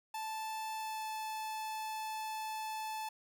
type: tone with pitch glide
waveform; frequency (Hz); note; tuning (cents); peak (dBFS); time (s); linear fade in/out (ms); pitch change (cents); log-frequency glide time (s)
45% pulse; 877 to 871.4; A5 to A5; -6 to -17; -38; 0.14-3.09; 5; -11; 0.73-1.05
effects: none